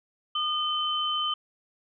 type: tone pair together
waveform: sine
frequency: 1218 / 3067 Hz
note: D#6 / G7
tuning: -37 / -38 cents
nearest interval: octave + major third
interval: 1599 cents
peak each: -29 / -27 dBFS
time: 0.35-1.34 s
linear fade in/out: 5 ms
effects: none